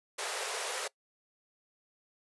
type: high-pass noise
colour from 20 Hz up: pink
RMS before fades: -36 dBFS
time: 0.18-0.88 s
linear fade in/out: 10 ms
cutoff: 400 Hz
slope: 96 dB/octave
effects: noise-tail reverb RT60 0.1 s tail -22 dB re dry + resampled to 24000 Hz